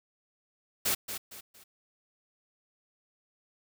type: noise with echo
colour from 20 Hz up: white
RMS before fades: -28 dBFS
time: 0.85-0.95 s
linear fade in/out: 10 ms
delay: 230 ms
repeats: 3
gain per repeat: -9 dB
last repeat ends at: 1.64 s
effects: none